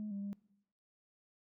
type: tone with pitch steps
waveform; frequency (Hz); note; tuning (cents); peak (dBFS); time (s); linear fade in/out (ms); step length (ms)
sine; 211.6 / 199.5 / 201; G#3 / G3 / G3; +33 / +31 / +44; -37; 0-0.33; 0; 110
effects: noise-tail reverb RT60 0.9 s tail -23 dB re dry + tanh soft clip ceiling -35 dBFS